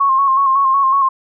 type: tone with vibrato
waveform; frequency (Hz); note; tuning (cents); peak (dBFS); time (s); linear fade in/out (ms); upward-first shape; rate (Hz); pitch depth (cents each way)
sine; 1084; C#6; -39; -10; 0-1.09; 10; square; 5.4; 38
effects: none